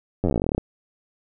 slowing click train, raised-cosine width 2 ms, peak -9 dBFS, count 19, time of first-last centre 0.24-0.58 s, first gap 10 ms, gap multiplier 1.07, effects none

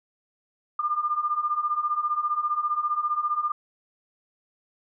sine beating tone pair, 1194 / 1209 Hz, D6 / D6, +28 / +50 cents, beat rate 15 Hz, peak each -28 / -25 dBFS, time 0.79-3.52 s, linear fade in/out 5 ms, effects none

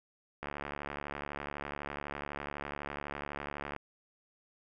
click train, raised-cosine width 0.5 ms, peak -23 dBFS, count 241, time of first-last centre 0.43-3.763 s, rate 72 Hz, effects none

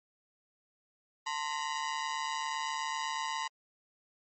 sawtooth ring-modulated tone, 970 Hz, B5, 31 cents flat, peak -26 dBFS, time 1.26-3.48 s, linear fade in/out 10 ms, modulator 73.9 Hz, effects low-pass 11000 Hz 12 dB/octave + MP3 32 kbps

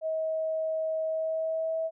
sine tone with pitch glide, 637 to 647.4 Hz, D#5 to E5, +41 to -31 cents, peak -27 dBFS, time 0.01-1.91 s, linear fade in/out 50 ms, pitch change +28 cents, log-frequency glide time 1.04-1.79 s, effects none

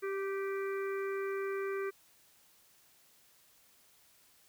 harmonic tone with a mistuned harmonic, 392 Hz, G4, in tune, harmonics 1 / 3 / 4 / 5 / 6, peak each -34 / -44 / -46 / -48 / -50 dBFS, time 0.02-1.91 s, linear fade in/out 20 ms, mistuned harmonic 4, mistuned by -23 cents, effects white hiss -65 dBFS RMS until 4.48 s

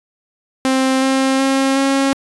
sawtooth tone with pitch steps, 263.2 / 266.3 / 269.4 / 272.5 Hz, C4 / C4 / C#4 / C#4, +10 / +31 / -49 / -29 cents, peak -9 dBFS, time 0.65-2.13 s, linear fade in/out 0 ms, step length 370 ms, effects resampled to 24000 Hz

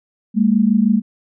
sine tone pair together, 201.8 / 228.2 Hz, G#3 / A#3, -49 / -37 cents, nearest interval major second, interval 212 cents, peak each -14 dBFS, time 0.34-1.02 s, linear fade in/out 50 ms, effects none

